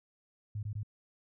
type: tone bursts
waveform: sine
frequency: 104.8 Hz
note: G#2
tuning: 16 cents sharp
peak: -34 dBFS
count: 3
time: 0.55-0.832 s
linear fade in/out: 5 ms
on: 80 ms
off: 21 ms
effects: none